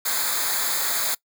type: noise with comb filter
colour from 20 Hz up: white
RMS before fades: -24 dBFS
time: 0.05-1.15 s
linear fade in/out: 10 ms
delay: 0.35 ms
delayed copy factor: -0.85
effects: noise-tail reverb RT60 0.1 s tail -22 dB re dry